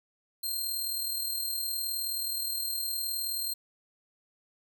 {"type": "tone with amplitude modulation", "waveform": "10% pulse", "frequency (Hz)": 4185, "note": "C8", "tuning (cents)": 0, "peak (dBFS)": -22, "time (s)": [0.43, 3.54], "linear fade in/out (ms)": 10, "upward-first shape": "sine", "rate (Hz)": 39.2, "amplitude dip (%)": 40, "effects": []}